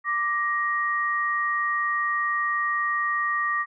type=tone pair together; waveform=sine; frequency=1175.8 / 1880 Hz; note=D6 / A#6; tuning=+2 / +14 cents; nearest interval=minor sixth; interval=812 cents; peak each=-25 dBFS; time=0.04-3.66 s; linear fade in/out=50 ms; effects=none